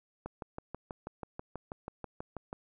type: click train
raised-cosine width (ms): 1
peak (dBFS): -25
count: 15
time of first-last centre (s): 0.26-2.529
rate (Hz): 6.17
effects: none